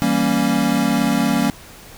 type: chord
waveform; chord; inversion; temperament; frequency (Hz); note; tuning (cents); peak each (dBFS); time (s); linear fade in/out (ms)
square; E diminished seventh; none; equal; 164.81 / 196 / 233.1 / 277.2; E3 / G3 / Bb3 / Db4; 0 / 0 / 0 / 0; -26 / -22 / -20 / -21; 0.02-1.5; 0
effects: pink hiss -41 dBFS RMS until 1.97 s